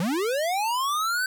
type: linear sweep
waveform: square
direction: up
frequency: 156 to 1549 Hz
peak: -24 dBFS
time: 0-1.26 s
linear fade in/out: 2 ms
effects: none